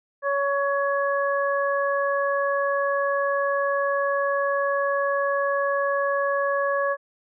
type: harmonic tone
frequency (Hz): 560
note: C#5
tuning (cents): +18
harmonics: 1 / 2 / 3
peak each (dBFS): -23 / -26 / -28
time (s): 0.22-6.97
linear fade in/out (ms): 50
effects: none